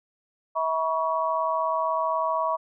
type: tone cluster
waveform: sine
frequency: 647 / 968 / 1120 Hz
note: E5 / B5 / C#6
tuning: -32 / -35 / +18 cents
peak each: -27 dBFS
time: 0.55-2.57 s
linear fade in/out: 20 ms
effects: none